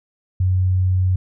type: tone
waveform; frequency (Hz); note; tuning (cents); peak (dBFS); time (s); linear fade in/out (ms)
sine; 92.5; F#2; 0; -14; 0.4-1.16; 5
effects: none